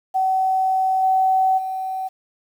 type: tone with level steps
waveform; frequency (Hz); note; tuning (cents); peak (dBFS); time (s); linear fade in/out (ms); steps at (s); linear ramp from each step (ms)
sine; 758; F#5; +42; -16 / -14 / -23; 0.14-2.09; 20; 1.02 / 1.57; 20
effects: 8-bit